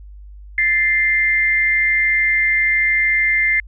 sine tone pair together, 1760 / 2093 Hz, A6 / C7, 0 / 0 cents, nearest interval minor third, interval 300 cents, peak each -20 / -14 dBFS, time 0.58-3.6 s, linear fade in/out 2 ms, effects added 50 Hz sine -35 dBFS peak until 3.67 s

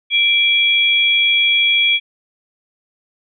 sine tone pair together, 2349 / 3322 Hz, D7 / G#7, 0 / 0 cents, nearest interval tritone, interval 600 cents, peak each -14 dBFS, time 0.1-2 s, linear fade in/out 50 ms, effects none

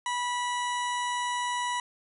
harmonic tone, 978 Hz, B5, 17 cents flat, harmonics 1 / 2 / 3 / 4 / 6 / 7 / 8 / 9 / 10, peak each -29 / -35 / -39 / -41 / -45 / -46 / -47 / -48 / -49 dBFS, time 0.06-1.8 s, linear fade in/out 2 ms, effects none

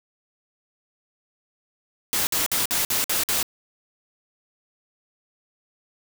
white noise bursts, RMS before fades -23 dBFS, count 7, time 2.13-3.428 s, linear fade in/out 0 ms, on 140 ms, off 53 ms, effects none

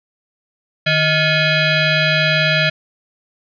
15% pulse ring-modulated tone, 781 Hz, G5, 7 cents flat, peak -3 dBFS, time 0.86-2.7 s, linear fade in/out 10 ms, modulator 934 Hz, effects resampled to 11025 Hz + 7-bit

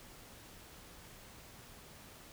silence, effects pink hiss -55 dBFS RMS until 2.32 s

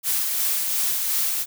blue noise with tremolo, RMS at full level -22 dBFS, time 0.03-1.46 s, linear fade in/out 50 ms, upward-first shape sine, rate 2.8 Hz, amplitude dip 30%, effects none

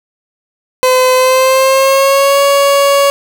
30% pulse tone with pitch glide, 511 to 560.5 Hz, C5 to C#5, -41 to +19 cents, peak -4 dBFS, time 0.83-3.1 s, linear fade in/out 0 ms, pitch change +160 cents, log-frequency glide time 1.15-2.41 s, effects none

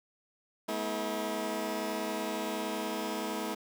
15% pulse tone cluster, 214.1 / 244.8 / 321.2 Hz, A3 / B3 / E4, -47 / -15 / -45 cents, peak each -30 / -33 / -30 dBFS, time 0.68-3.55 s, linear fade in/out 10 ms, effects 9-bit

